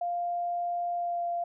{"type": "tone with pitch glide", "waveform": "sine", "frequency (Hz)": [698.5, 692.1], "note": ["F5", "F5"], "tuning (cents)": [0, -16], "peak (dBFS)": -28, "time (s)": [0.01, 1.44], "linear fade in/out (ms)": 5, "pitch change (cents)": -16, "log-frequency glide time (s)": [0.95, 1.25], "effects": []}